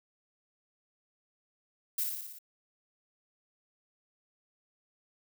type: noise with echo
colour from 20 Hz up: violet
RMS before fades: -31 dBFS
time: 1.98-2.04 s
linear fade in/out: 5 ms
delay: 58 ms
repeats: 6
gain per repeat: -3 dB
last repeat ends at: 2.388 s
effects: none